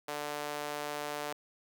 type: tone with high-pass filter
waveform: sawtooth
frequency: 147.5 Hz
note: D3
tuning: 8 cents sharp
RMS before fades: -38 dBFS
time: 0.08-1.33 s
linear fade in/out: 5 ms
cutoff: 580 Hz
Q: 1.2
effects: none